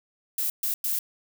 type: noise bursts at uneven times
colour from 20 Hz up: violet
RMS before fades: -27 dBFS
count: 3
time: 0.38-0.5 / 0.63-0.74 / 0.84-0.99 s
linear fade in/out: 2 ms
effects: none